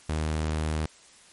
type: tone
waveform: sawtooth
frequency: 77.8 Hz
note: D#2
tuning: in tune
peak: -22 dBFS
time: 0.09-0.86 s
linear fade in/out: 5 ms
effects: white hiss -54 dBFS RMS until 1.32 s + MP3 48 kbps